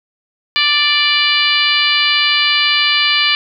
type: harmonic tone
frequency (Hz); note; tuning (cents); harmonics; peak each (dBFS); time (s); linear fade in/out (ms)
587.3; D5; 0; 2 / 3 / 4 / 5 / 6 / 7 / 8; -22 / -20 / -16 / -16 / -20 / -19 / -21; 0.56-3.35; 0
effects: none